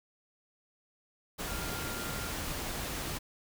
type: tone in noise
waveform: sine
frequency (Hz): 1397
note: F6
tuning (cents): 0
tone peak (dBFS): -44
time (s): 1.46-2.32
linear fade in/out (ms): 20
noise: pink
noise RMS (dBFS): -37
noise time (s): 1.38-3.19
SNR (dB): -10
effects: none